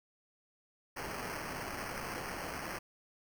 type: noise with sample-and-hold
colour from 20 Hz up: blue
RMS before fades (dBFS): -41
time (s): 0.96-2.79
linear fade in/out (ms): 10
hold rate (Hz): 3675
effects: none